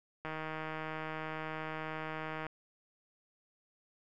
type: click train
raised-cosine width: 0.5 ms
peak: -25 dBFS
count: 349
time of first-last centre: 0.25-2.467 s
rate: 157 Hz
effects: none